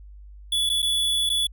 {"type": "tone with dropouts", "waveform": "square", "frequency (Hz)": 3428, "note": "A7", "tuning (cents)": -46, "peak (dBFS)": -21, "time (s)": [0.52, 1.47], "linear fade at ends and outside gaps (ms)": 5, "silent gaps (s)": [[0.694, 0.698], [0.821, 0.826], [1.294, 1.299]], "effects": ["added 50 Hz sine -41 dBFS peak until 1.52 s"]}